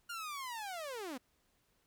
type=linear sweep; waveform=sawtooth; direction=down; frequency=1429 to 234.7 Hz; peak=-37 dBFS; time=0.09-1.18 s; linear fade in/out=10 ms; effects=pink hiss -75 dBFS RMS until 1.86 s